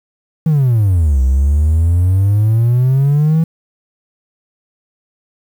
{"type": "exponential two-way sweep", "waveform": "triangle", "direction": "down then up", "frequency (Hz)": [164.81, 63.7, 164.81], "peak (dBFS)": -6, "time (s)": [0.46, 3.44], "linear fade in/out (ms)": 5, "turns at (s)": 1.22, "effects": ["tanh soft clip ceiling -3 dBFS", "7-bit"]}